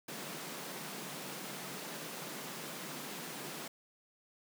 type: high-pass noise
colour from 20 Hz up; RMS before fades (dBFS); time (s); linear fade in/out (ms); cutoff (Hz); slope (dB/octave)
pink; -44; 0.08-3.68; 5; 140; 96
effects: none